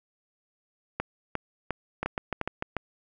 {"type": "two click trains", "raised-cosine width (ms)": 0.5, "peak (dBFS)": [-14, -13], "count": [5, 6], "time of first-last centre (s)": [[2.03, 2.624], [1, 2.767]], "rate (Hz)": [6.73, 2.83], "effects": []}